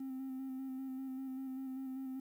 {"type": "tone with vibrato", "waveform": "triangle", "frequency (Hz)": 263.6, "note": "C4", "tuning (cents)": 13, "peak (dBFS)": -37, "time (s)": [0, 2.2], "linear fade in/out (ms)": 5, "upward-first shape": "square", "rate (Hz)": 5.1, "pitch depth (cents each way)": 19, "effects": ["tanh soft clip ceiling -34 dBFS", "11-bit"]}